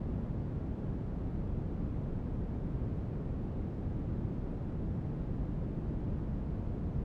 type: low-pass noise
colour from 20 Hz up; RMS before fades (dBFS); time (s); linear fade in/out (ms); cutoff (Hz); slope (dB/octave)
white; -36; 0-7.04; 5; 170; 12
effects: none